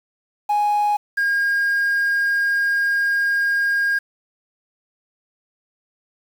triangle tone pair in turn, 830.6 / 1621.4 Hz, G#5 / G#6, 0 / -42 cents, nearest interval octave, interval 1158 cents, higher second, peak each -13 / -14 dBFS, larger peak first, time 0.49-0.97 / 1.17-3.99 s, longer second, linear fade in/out 10 ms, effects tanh soft clip ceiling -11 dBFS + 7-bit

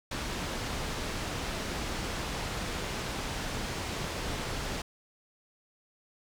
pink low-pass noise, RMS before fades -35 dBFS, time 0.11-4.82 s, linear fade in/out 5 ms, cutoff 6600 Hz, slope 12 dB/octave, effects none

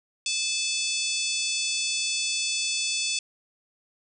harmonic tone with a mistuned harmonic, 869 Hz, A5, 22 cents flat, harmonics 3 / 4 / 5 / 6 / 7 / 8 / 9 / 10, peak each -31 / -32 / -33 / -34 / -34 / -35 / -36 / -36 dBFS, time 0.26-3.19 s, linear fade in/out 2 ms, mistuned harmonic 5, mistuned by +62 cents, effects none

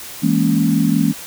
sine chord, A# half-diminished seventh, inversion second, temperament equal, 164.81 / 207.7 / 233.1 / 277.2 Hz, E3 / G#3 / A#3 / C#4, 0 / 0 / 0 / 0 cents, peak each -18 dBFS, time 0.22-1.13 s, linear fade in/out 20 ms, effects white hiss -33 dBFS RMS until 1.26 s

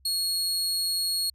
sawtooth tone, 4318 Hz, C#8, 46 cents flat, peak -22 dBFS, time 0.05-1.3 s, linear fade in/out 5 ms, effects added 66 Hz sine -57 dBFS peak until 1.34 s + resampled to 32000 Hz

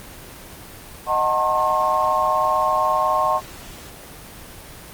sine chord, D# diminished seventh, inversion none, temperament just, 622.3 / 746.7 / 896 / 1075.3 Hz, D#5 / F#5 / A5 / C6, 0 / +16 / +31 / +47 cents, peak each -23 / -24 / -24 / -19 dBFS, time 1.06-3.41 s, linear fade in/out 50 ms, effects pink hiss -39 dBFS RMS until 4.93 s + Opus 24 kbps

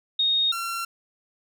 sine / sawtooth tone pair in turn, 3719 / 1364.4 Hz, A#7 / F6, -5 / -41 cents, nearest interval octave + perfect fourth, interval 1736 cents, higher first, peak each -19 / -24 dBFS, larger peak first, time 0.19-0.52 / 0.52-0.85 s, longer neither, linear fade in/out 5 ms, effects none

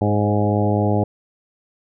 harmonic tone with a mistuned harmonic, 103.83 Hz, G#2, in tune, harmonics 1 / 2 / 3 / 4 / 5 / 6 / 7 / 8, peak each -19 / -22 / -24 / -25 / -26 / -27 / -27 / -28 dBFS, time 0.01-1.04 s, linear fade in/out 5 ms, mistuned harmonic 5, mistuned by +18 cents, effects none

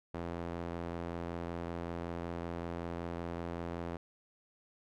sawtooth tone with band-pass filter, 85.3 Hz, F2, 40 cents flat, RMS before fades -40 dBFS, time 0.14-3.97 s, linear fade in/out 5 ms, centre 530 Hz, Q 0.57, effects none

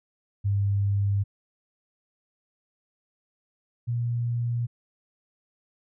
sine tone pair in turn, 100.1 / 119.04 Hz, G2 / A#2, +37 / +37 cents, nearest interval minor third, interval 300 cents, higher second, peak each -21 / -24 dBFS, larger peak first, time 0.44-1.24 / 3.87-4.67 s, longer neither, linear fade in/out 20 ms, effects none

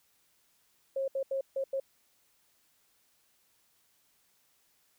sine tone bursts at uneven times, 540 Hz, C#5, 45 cents flat, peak -29 dBFS, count 5, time 0.96-1.08 / 1.15-1.23 / 1.31-1.41 / 1.56-1.64 / 1.73-1.8 s, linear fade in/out 5 ms, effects white hiss -70 dBFS RMS until 4.98 s

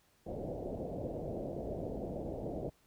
white low-pass noise, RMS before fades -40 dBFS, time 0.26-2.7 s, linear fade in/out 10 ms, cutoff 660 Hz, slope 48 dB/octave, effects pink hiss -70 dBFS RMS until 2.86 s

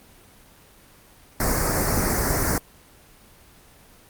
pink band-stop noise, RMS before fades -22 dBFS, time 1.4-2.58 s, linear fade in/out 2 ms, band 2100 to 4800 Hz, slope 48 dB/octave, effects pink hiss -51 dBFS RMS until 4.09 s + Opus 24 kbps

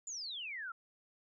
sine exponential sweep, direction down, 7240 to 1318.5 Hz, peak -40 dBFS, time 0.07-0.72 s, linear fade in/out 5 ms, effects none

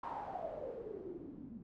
white noise with low-pass filter sweep, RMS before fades -45 dBFS, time 0.03-1.63 s, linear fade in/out 5 ms, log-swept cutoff 1000 to 210 Hz, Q 9, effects none

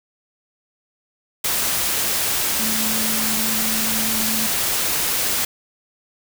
sine tone in noise, 220 Hz, A3, in tune, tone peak -27 dBFS, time 2.59-4.47 s, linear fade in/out 5 ms, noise white, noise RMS -21 dBFS, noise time 1.44-5.45 s, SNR -9 dB, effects none

